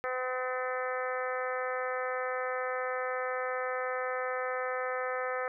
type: harmonic tone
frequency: 254.7 Hz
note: C4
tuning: 46 cents flat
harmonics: 2 / 3 / 4 / 5 / 6 / 7 / 8 / 9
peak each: -34 / -40 / -44 / -37 / -43 / -40 / -44 / -51 dBFS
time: 0.04-5.48 s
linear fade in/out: 0 ms
effects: none